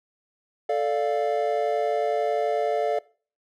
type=chord; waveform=triangle; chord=D minor; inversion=second; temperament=equal; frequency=440 / 587.3 / 698.5 Hz; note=A4 / D5 / F5; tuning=0 / 0 / 0 cents; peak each=-24 / -24 / -24 dBFS; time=0.69-2.99 s; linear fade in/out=5 ms; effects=noise-tail reverb RT60 0.4 s tail -22 dB re dry